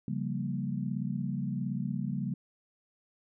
sine chord, G half-diminished seventh, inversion second, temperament equal, 138.59 / 174.61 / 196 / 233.1 Hz, Db3 / F3 / G3 / Bb3, 0 / 0 / 0 / 0 cents, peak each -35 / -38 / -35 / -37 dBFS, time 0.08-2.34 s, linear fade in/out 2 ms, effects none

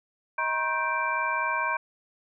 sine tone cluster, 632 / 952 / 1076 / 1561 / 2351 Hz, D#5 / A#5 / C6 / G6 / D7, +27 / +36 / +48 / -8 / +1 cents, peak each -36 / -30 / -30 / -30 / -32 dBFS, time 0.38-1.77 s, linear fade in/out 5 ms, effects none

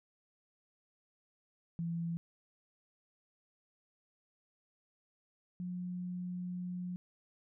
sine tone pair in turn, 168.3 / 179.44 Hz, E3 / F3, +36 / +47 cents, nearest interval minor second, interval 111 cents, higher second, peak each -34 / -37 dBFS, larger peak first, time 1.79-2.17 / 5.6-6.96 s, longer second, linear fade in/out 0 ms, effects none

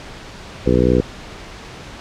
harmonic tone, 61.74 Hz, B1, in tune, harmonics 1 / 2 / 3 / 4 / 5 / 6 / 7 / 8, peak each -20 / -20 / -20 / -20 / -20 / -20 / -20 / -20 dBFS, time 0.66-1.01 s, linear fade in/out 5 ms, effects pink hiss -35 dBFS RMS until 2 s + low-pass 5000 Hz 12 dB/octave

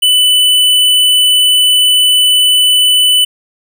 sine tone with hard clipping, 2989 Hz, F#7, 17 cents sharp, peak -7 dBFS, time 0.02-3.25 s, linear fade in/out 10 ms, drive 16 dB, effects none

